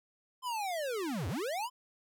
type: linear two-way sweep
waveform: square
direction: down then up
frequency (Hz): 1044 to 76.5 to 1044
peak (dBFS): -34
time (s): 0.42-1.7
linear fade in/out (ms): 50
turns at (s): 1.28
effects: none